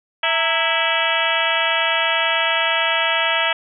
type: harmonic tone with a mistuned harmonic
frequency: 329 Hz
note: E4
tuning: 3 cents flat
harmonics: 2 / 3 / 4 / 5 / 6 / 7 / 8 / 9 / 10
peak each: -25 / -25 / -25 / -25 / -25 / -25 / -25 / -25 / -25 dBFS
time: 0.23-3.53 s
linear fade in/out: 5 ms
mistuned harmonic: 3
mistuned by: -110 cents
effects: none